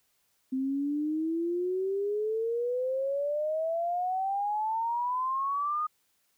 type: exponential sweep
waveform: sine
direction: up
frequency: 259 to 1241 Hz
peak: -27 dBFS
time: 0.52-5.87 s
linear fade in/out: 10 ms
effects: white hiss -72 dBFS RMS until 6.37 s